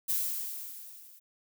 violet noise with level ramp, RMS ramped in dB -28 to -55 dBFS, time 0.08-1.2 s, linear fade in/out 20 ms, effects none

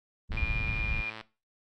pink low-pass noise, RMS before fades -32 dBFS, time 0.29-1.02 s, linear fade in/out 20 ms, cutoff 110 Hz, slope 12 dB/octave
click train, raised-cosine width 0.3 ms, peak -25 dBFS, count 99, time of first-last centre 0.32-1.211 s, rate 110 Hz
sine tone, 2412 Hz, D7, 46 cents sharp, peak -31 dBFS, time 0.37-1.1 s, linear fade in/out 2 ms
effects noise-tail reverb RT60 0.3 s tail -18 dB re dry + Opus 32 kbps

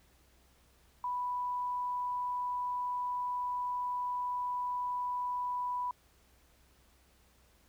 sine tone, 987.8 Hz, B5, in tune, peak -32 dBFS, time 1.04-5.91 s, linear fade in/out 2 ms, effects added 63 Hz sine -67 dBFS peak until 7.68 s + pink hiss -67 dBFS RMS until 7.68 s

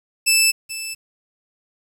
15% pulse tone with echo, 2637 Hz, E7, in tune, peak -6 dBFS, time 0.26-0.52 s, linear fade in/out 20 ms, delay 430 ms, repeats 1, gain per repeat -14 dB, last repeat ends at 0.95 s, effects 8-bit

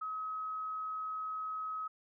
sine tone, 1275 Hz, D#6, 42 cents sharp, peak -36 dBFS, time 0.01-1.88 s, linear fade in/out 10 ms, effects none

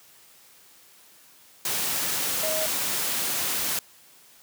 sine tone in noise, 629 Hz, D#5, 19 cents sharp, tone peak -28 dBFS, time 2.43-2.66 s, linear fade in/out 2 ms, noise white, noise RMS -27 dBFS, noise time 1.65-3.79 s, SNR -4 dB, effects white hiss -54 dBFS RMS until 4.42 s + high-pass 100 Hz 12 dB/octave

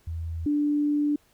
sine tone pair in turn, 82.41 / 293.7 Hz, E2 / D4, 0 / 0 cents, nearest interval octave + minor seventh, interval 2200 cents, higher second, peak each -29 / -21 dBFS, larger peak second, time 0.07-0.46 / 0.46-1.16 s, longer second, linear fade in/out 5 ms, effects pink hiss -63 dBFS RMS until 1.33 s

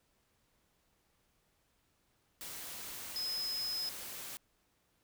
sine tone in noise, 5100 Hz, D#8, 42 cents sharp, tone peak -35 dBFS, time 3.16-3.89 s, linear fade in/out 0 ms, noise white, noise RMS -45 dBFS, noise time 2.41-4.37 s, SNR +7 dB, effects pink hiss -75 dBFS RMS until 5.03 s

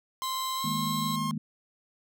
45% pulse tone with pitch glide, 1046.5 to 1066.6 Hz, C6 to C6, 0 to +33 cents, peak -31 dBFS, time 0.22-1.31 s, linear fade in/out 0 ms, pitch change +33 cents, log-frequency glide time 0.56-0.64 s
sawtooth tone, 3938 Hz, B7, 6 cents flat, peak -32 dBFS, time 0.23-1.16 s, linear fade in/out 5 ms
sine chord, D# suspended fourth, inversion none, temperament just, 155.56 / 207.4 / 233.3 Hz, D#3 / G#3 / A#3, 0 / -2 / +2 cents, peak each -34 dBFS, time 0.64-1.38 s, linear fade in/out 5 ms
effects none

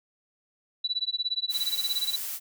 sine tone with tremolo, 3951 Hz, B7, in tune, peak -23 dBFS, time 0.84-2.16 s, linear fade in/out 5 ms, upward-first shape sine, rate 17 Hz, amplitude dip 100%
blue noise, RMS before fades -34 dBFS, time 1.49-2.4 s, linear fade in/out 50 ms
effects none

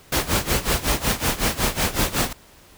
pink noise with tremolo, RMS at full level -19 dBFS, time 0.12-2.33 s, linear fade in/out 5 ms, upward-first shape sine, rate 5.4 Hz, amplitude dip 85%, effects pink hiss -50 dBFS RMS until 2.77 s

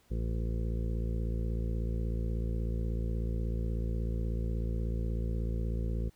harmonic tone, 56.4 Hz, A1, 44 cents sharp, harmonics 1 / 2 / 3 / 4 / 6 / 7 / 8 / 9, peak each -31 / -37 / -41 / -43 / -47 / -48 / -49 / -50 dBFS, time 0.1-6.1 s, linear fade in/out 20 ms, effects pink hiss -67 dBFS RMS until 6.15 s

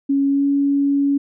sine tone with pitch glide, 277.2 to 280.9 Hz, C#4 to C#4, 0 to +23 cents, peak -14 dBFS, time 0.09-1.18 s, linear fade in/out 10 ms, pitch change +23 cents, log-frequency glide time 0.27-0.46 s, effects none

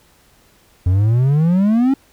triangle exponential sweep, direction up, 87.31 to 277.7 Hz, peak -9 dBFS, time 0.86-1.94 s, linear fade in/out 5 ms, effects pink hiss -53 dBFS RMS until 2.12 s

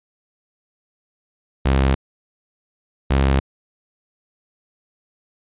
sawtooth tone pair in turn, 67 / 67.7 Hz, C2 / C#2, +42 / -40 cents, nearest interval unison, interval 18 cents, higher second, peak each -10 dBFS, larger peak neither, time 1.65-1.95 / 3.1-3.4 s, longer neither, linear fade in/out 10 ms, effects resampled to 8000 Hz

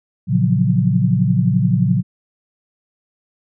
sine chord, Gb major seventh, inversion first, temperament just, 115.62 / 138.75 / 173.43 / 185 Hz, Bb2 / Db3 / F3 / Gb3, -14 / +2 / -12 / 0 cents, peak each -18 dBFS, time 0.27-2.03 s, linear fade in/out 50 ms, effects none

